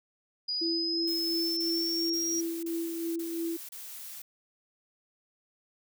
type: exponential sweep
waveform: sine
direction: up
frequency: 4900 to 5700 Hz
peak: -29 dBFS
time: 0.48-2.41 s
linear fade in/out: 10 ms
type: tone with tremolo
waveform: sine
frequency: 333.3 Hz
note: E4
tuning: 19 cents sharp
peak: -29 dBFS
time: 0.61-3.57 s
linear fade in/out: 10 ms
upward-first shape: sine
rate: 2.9 Hz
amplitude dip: 40%
type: noise bursts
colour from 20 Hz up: blue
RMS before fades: -43 dBFS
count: 6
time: 1.07-4.22 s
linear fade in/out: 5 ms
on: 500 ms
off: 30 ms
effects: none